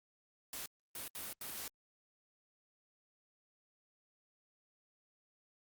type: noise bursts at uneven times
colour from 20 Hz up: white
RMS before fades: -44 dBFS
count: 4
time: 0.53-0.66 / 0.95-1.08 / 1.15-1.33 / 1.41-1.68 s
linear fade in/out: 2 ms
effects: Opus 48 kbps